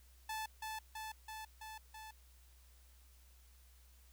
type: tone with echo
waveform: sawtooth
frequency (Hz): 873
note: A5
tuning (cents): -14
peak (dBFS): -36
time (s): 0.29-0.46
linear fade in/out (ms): 5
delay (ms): 330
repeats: 5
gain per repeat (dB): -2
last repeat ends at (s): 2.11
effects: added 62 Hz sine -61 dBFS peak until 4.12 s + white hiss -69 dBFS RMS until 4.12 s